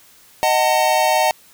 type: chord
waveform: square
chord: D# diminished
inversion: none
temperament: just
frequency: 622.3 / 746.7 / 896 Hz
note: D#5 / F#5 / A5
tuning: 0 / +16 / +31 cents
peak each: -19 dBFS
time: 0.43-1.31 s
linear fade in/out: 0 ms
effects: white hiss -49 dBFS RMS until 1.53 s